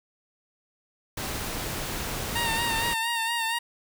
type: noise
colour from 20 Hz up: pink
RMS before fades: -32 dBFS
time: 1.17-2.94 s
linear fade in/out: 5 ms
type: tone with vibrato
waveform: 15% pulse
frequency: 921 Hz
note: A#5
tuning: 21 cents flat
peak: -19 dBFS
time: 2.35-3.59 s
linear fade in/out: 10 ms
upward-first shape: sine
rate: 4.3 Hz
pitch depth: 44 cents each way
effects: none